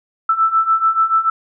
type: beating tone pair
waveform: sine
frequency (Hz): 1318.5 / 1325.4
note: E6 / E6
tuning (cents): 0 / +9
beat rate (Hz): 6.9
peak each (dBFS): -17 / -14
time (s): 0.29-1.3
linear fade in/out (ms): 5
effects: none